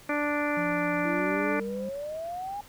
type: harmonic tone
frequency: 293.7 Hz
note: D4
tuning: in tune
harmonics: 1 / 2 / 3 / 4 / 5 / 6 / 7 / 8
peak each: -30 / -31 / -36 / -35 / -35 / -37 / -37 / -36 dBFS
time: 0.09-1.6 s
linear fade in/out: 5 ms
type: tone with pitch glide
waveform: triangle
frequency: 174.61 to 198.27 Hz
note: F3 to G3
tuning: 0 to +20 cents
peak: -32 dBFS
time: 0.57-1.89 s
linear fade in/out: 2 ms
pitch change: +220 cents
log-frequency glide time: 1.01-1.46 s
type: exponential sweep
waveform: sine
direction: up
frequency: 325.5 to 830.6 Hz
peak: -32 dBFS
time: 1.05-2.61 s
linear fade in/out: 5 ms
effects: pink hiss -52 dBFS RMS until 2.68 s